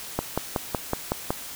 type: click train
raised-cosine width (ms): 1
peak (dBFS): -9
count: 7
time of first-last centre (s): 0.19-1.305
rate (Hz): 5.38
effects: white hiss -38 dBFS RMS until 1.55 s